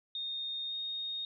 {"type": "tone with pitch glide", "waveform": "sine", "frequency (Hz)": [3682, 3710], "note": ["A#7", "A#7"], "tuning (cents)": [-22, -9], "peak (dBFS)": -35, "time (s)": [0.15, 1.25], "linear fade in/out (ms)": 2, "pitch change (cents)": 13, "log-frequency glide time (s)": [0.68, 0.74], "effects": []}